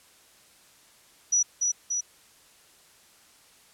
sine tone with echo, 5870 Hz, F#8, 15 cents flat, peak -19 dBFS, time 1.32-1.43 s, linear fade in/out 10 ms, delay 290 ms, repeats 2, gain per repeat -3 dB, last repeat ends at 2.01 s, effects white hiss -57 dBFS RMS until 3.73 s + low-pass 11000 Hz 12 dB/octave

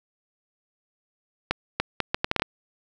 accelerating click train, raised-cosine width 0.3 ms, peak -6 dBFS, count 9, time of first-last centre 1.51-2.421 s, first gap 290 ms, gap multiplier 0.7, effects none

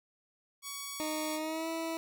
5% pulse tone, 1123 Hz, C#6, 22 cents sharp, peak -27 dBFS, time 0.62-1.4 s, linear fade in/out 50 ms
20% pulse tone with pitch glide, 308.9 to 326.9 Hz, D#4 to E4, -12 to -14 cents, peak -29 dBFS, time 1-1.97 s, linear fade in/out 0 ms, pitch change +98 cents, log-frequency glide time 1.36-1.68 s
effects none

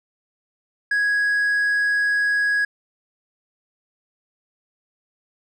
sine tone with hard clipping, 1661.2 Hz, G#6, in tune, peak -18 dBFS, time 0.91-2.65 s, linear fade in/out 5 ms, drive 2 dB, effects none

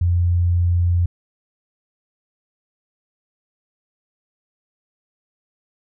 sine tone, 87.31 Hz, F2, in tune, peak -14 dBFS, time 0.01-1.06 s, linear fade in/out 5 ms, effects none

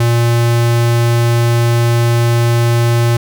square tone, 117.9 Hz, A#2, 20 cents sharp, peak -10 dBFS, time 0-3.17 s, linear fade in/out 5 ms, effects none

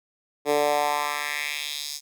10% pulse tone with high-pass filter sweep, 146.83 Hz, D3, in tune, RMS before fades -26 dBFS, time 0.45-2.01 s, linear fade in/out 50 ms, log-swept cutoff 390 to 5700 Hz, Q 2.2, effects none

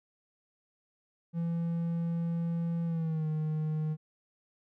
triangle tone with pitch glide, 168.2 to 155.13 Hz, E3 to D#3, +35 to -5 cents, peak -27 dBFS, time 1.33-3.97 s, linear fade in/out 50 ms, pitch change -140 cents, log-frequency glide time 2.85-3.27 s, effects none

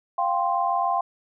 sine chord, F suspended second, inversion none, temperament just, 698.5 / 785.8 / 1047.7 Hz, F5 / G5 / C6, 0 / +4 / +2 cents, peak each -25 dBFS, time 0.18-1.01 s, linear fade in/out 5 ms, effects none

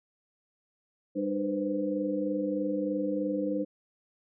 sine tone cluster, 198.6 / 300.9 / 490.8 / 514 Hz, G3 / D4 / B4 / C5, +23 / +42 / -11 / -31 cents, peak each -35 / -30 / -38 / -33 dBFS, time 1.15-3.65 s, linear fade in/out 20 ms, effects none

